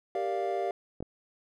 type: chord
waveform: triangle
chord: G minor seventh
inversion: none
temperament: equal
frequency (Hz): 392 / 466.2 / 587.3 / 698.5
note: G4 / Bb4 / D5 / F5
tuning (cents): 0 / 0 / 0 / 0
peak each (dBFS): -31 / -35 / -34 / -30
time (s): 0.15-0.71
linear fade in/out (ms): 2
type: clicks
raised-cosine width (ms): 2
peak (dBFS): -24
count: 2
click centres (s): 1.005 / 1.026
effects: none